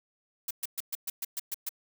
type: noise bursts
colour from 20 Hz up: blue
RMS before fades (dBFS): -33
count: 9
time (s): 0.48-1.692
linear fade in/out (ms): 5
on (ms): 28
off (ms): 120
effects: none